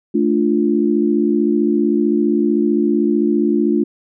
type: chord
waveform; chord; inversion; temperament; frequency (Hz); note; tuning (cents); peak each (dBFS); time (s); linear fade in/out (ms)
sine; D minor; second; equal; 220 / 293.7 / 349.2; A3 / D4 / F4; 0 / 0 / 0; -17; 0.14-3.84; 10
effects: none